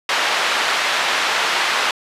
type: band-pass noise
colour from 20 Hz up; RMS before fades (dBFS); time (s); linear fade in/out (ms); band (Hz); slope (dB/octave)
pink; -19; 0.09-1.91; 2; 920 to 3900; 12
effects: resampled to 32000 Hz